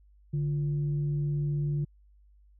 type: tone with frequency modulation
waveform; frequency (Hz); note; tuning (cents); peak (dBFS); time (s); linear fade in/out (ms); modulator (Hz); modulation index
sine; 146.83; D3; 0; -26; 0.33-1.85; 10; 201; 0.28
effects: added 50 Hz sine -56 dBFS peak until 2.59 s